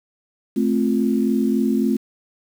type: chord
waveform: sine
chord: F major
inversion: first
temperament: just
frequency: 218.3 / 261.9 / 349.2 Hz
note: A3 / C4 / F4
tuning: -13 / +2 / 0 cents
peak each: -19 / -20 / -24 dBFS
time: 0.56-1.97 s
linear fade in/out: 10 ms
effects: 7-bit